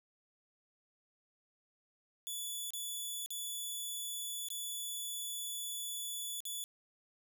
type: tone with dropouts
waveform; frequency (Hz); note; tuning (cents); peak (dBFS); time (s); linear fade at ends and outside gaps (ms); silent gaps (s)
10% pulse; 3444; A7; -38; -31; 2.27-6.64; 0; 2.705-2.735 / 3.261-3.305 / 4.486-4.503 / 6.404-6.453
effects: none

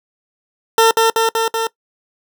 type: tone with echo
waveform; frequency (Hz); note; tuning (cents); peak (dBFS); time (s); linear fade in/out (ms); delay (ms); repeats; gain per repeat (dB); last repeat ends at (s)
20% pulse; 451.8; A4; +46; -3; 0.78-0.91; 2; 190; 4; -2; 1.67
effects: noise-tail reverb RT60 0.1 s tail -21 dB re dry

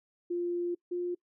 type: tone pair in turn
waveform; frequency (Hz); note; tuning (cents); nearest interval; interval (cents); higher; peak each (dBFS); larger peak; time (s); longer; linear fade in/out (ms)
sine; 349.1 / 353.4; F4 / F4; -1 / +21; unison; 22; second; -29 / -30; first; 0.3-0.75 / 0.91-1.15; first; 10
effects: noise-tail reverb RT60 0.1 s tail -24 dB re dry

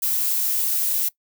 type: noise with high-pass filter sweep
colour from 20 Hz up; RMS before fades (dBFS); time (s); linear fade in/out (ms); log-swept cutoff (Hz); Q
violet; -22; 0.02-1.09; 10; 760 to 350; 2.1
effects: noise-tail reverb RT60 0.1 s tail -21 dB re dry

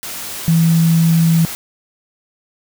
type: tone in noise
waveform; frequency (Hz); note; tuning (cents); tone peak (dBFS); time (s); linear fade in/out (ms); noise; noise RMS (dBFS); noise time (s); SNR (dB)
sine; 164.81; E3; 0; -9; 0.48-1.45; 0; white; -27; 0.03-1.55; +15
effects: none

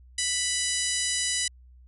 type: harmonic tone with a mistuned harmonic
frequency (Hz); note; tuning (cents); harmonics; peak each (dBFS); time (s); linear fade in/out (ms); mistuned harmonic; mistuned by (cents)
987.8; B5; 0; 2 / 3 / 4 / 5 / 6 / 7 / 8 / 9 / 10; -34 / -34 / -34 / -34 / -34 / -34 / -34 / -34 / -34; 0.18-1.48; 5; 8; -45
effects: added 62 Hz sine -49 dBFS peak until 1.87 s

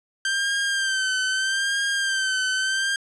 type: tone with vibrato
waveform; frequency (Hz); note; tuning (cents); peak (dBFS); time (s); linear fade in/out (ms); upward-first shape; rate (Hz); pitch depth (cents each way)
sawtooth; 1568; G6; 0; -18; 0.25-2.96; 2; sine; 0.79; 53
effects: resampled to 22050 Hz + 10-bit

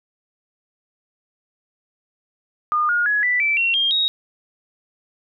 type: tone with pitch steps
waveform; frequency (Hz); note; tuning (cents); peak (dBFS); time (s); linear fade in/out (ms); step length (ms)
sine; 1217 / 1430.6 / 1681.8 / 1977 / 2324 / 2732 / 3212 / 3775; D#6 / F6 / G#6 / B6 / D7 / F7 / G7 / A#7; -39 / +41 / +21 / +1 / -19 / -39 / +41 / +21; -16; 2.72-4.08; 0; 170
effects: none

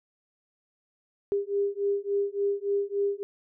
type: beating tone pair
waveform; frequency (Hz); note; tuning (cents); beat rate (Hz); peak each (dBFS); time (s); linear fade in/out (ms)
sine; 400.2 / 403.7; G4 / G#4; +36 / -49; 3.5; -28; 1.32-3.23; 0
effects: none

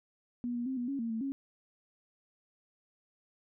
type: tone with pitch steps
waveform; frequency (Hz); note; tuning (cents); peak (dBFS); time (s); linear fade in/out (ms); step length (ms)
sine; 242.4 / 239.4 / 262.9 / 242.9 / 276.6 / 230.2 / 223.7 / 273.7; B3 / A#3 / C4 / B3 / C#4 / A#3 / A3 / C#4; -32 / +46 / +8 / -29 / -4 / -22 / +29 / -22; -32; 0.44-1.32; 0; 110
effects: none

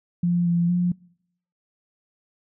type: tone with pitch steps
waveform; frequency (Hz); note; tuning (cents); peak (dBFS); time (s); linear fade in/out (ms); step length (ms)
sine; 174.3 / 171.7 / 177; F3 / F3 / F3; -3 / -29 / +23; -18; 0.23-0.92; 5; 230
effects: noise-tail reverb RT60 0.7 s tail -25 dB re dry

